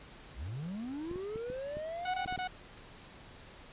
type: linear sweep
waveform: triangle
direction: up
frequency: 47.72 to 798 Hz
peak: -35 dBFS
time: 0.35-2.27 s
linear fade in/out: 50 ms
type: clicks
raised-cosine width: 3 ms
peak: -30 dBFS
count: 8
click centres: 1.113 / 1.159 / 1.359 / 1.501 / 1.77 / 2.26 / 2.325 / 2.377 s
type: tone bursts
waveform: sawtooth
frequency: 736 Hz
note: F#5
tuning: 9 cents flat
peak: -30 dBFS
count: 4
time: 2.05-2.476 s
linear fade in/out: 5 ms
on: 90 ms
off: 22 ms
effects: pink hiss -53 dBFS RMS until 3.72 s + resampled to 8000 Hz